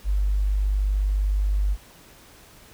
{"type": "tone", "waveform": "sine", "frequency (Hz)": 49.73, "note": "G1", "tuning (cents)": 26, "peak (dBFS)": -19, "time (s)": [0.04, 1.77], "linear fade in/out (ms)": 50, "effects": ["pink hiss -50 dBFS RMS until 2.73 s"]}